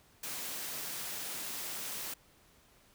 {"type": "high-pass noise", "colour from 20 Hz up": "white", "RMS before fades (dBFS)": -40, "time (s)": [0.23, 2.14], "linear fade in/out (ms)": 5, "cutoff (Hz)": 120, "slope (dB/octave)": 48, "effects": ["pink hiss -64 dBFS RMS until 2.94 s"]}